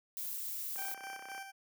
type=noise; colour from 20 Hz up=violet; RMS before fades=-40 dBFS; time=0.17-0.94 s; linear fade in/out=0 ms
type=click train; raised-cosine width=0.5 ms; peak=-34 dBFS; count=21; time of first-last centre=0.76-1.379 s; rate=32.3 Hz
type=tone with tremolo; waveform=20% pulse; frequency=781 Hz; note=G5; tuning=7 cents flat; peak=-37 dBFS; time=0.77-1.52 s; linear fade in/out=20 ms; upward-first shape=square; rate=3.8 Hz; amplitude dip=45%
effects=high-pass 300 Hz 12 dB/octave